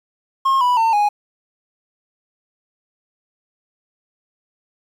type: tone with pitch steps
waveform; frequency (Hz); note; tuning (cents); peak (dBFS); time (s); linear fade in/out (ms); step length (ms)
triangle; 1074 / 984.9 / 903.1 / 828.2; C6 / B5 / A5 / G#5; +45 / -5 / +45 / -5; -11; 0.45-1.09; 10; 160
effects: 8-bit